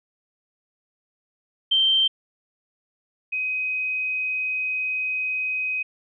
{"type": "tone pair in turn", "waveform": "sine", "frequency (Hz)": [3133, 2518], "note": ["G7", "D#7"], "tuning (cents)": [-2, 20], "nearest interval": "major third", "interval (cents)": 378, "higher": "first", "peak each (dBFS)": [-16, -23], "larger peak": "first", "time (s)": [[1.71, 2.08], [3.32, 5.83]], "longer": "second", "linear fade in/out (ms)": 10, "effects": []}